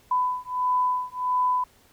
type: beating tone pair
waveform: sine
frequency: 1000 / 1001.5 Hz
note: B5 / B5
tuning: +21 / +24 cents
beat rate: 1.5 Hz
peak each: -25 dBFS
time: 0.11-1.64 s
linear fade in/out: 5 ms
effects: pink hiss -58 dBFS RMS until 1.92 s

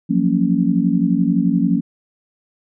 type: chord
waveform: sine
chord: Gb major seventh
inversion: third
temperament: just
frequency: 173.43 / 185 / 231.2 / 277.5 Hz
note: F3 / Gb3 / Bb3 / Db4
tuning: -12 / 0 / -14 / +2 cents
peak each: -19 dBFS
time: 0.09-1.81 s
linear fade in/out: 20 ms
effects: none

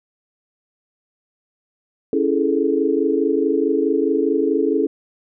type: chord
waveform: sine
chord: A major seventh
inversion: first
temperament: equal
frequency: 277.2 / 329.6 / 415.3 / 440 Hz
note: C#4 / E4 / G#4 / A4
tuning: 0 / 0 / 0 / 0 cents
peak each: -21 dBFS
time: 2.13-4.87 s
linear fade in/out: 2 ms
effects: none

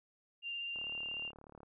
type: tone with vibrato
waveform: sine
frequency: 2788 Hz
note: F7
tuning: 4 cents flat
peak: -38 dBFS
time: 0.42-1.32 s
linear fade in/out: 50 ms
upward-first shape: sine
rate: 16 Hz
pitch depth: 11 cents each way
type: click train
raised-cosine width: 1 ms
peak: -40 dBFS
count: 33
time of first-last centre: 0.76-1.632 s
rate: 36.7 Hz
effects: none

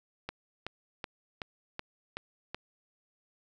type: click train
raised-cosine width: 0.3 ms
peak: -20 dBFS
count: 7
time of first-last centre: 0.29-2.546 s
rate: 2.66 Hz
effects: none

